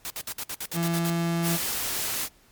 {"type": "noise bursts", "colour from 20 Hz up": "white", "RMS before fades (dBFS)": -33, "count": 10, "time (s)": [0.05, 1.1], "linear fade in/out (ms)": 0, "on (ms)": 51, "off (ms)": 60}
{"type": "tone", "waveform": "35% pulse", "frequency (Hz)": 168.6, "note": "E3", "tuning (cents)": 39, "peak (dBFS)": -22, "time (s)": [0.73, 1.59], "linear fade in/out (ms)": 50}
{"type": "noise", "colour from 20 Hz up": "white", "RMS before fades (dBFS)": -29, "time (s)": [1.42, 2.29], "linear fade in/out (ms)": 50}
{"effects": ["pink hiss -59 dBFS RMS until 2.51 s", "MP3 96 kbps"]}